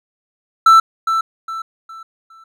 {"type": "tone with echo", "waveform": "triangle", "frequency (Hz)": 1329, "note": "E6", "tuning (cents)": 14, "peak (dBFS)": -3, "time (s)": [0.66, 0.8], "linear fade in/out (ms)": 5, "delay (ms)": 410, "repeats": 4, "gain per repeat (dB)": -9, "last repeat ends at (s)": 2.44, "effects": []}